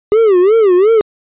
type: tone with vibrato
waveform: triangle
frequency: 402.9 Hz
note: G4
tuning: 48 cents sharp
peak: -4 dBFS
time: 0.12-1.01 s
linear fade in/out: 0 ms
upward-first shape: sine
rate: 2.8 Hz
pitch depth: 220 cents each way
effects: resampled to 8000 Hz